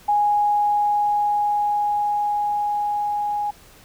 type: tone with level ramp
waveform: sine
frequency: 828 Hz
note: G#5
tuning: 5 cents flat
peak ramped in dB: -15 to -21 dBFS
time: 0.08-3.51 s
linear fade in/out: 10 ms
effects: pink hiss -49 dBFS RMS until 3.84 s